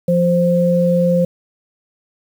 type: tone pair together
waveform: sine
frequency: 174.63 / 523.3 Hz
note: F3 / C5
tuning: 0 / 0 cents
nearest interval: octave + perfect fifth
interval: 1900 cents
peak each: -14 dBFS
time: 0.08-1.25 s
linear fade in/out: 5 ms
effects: 7-bit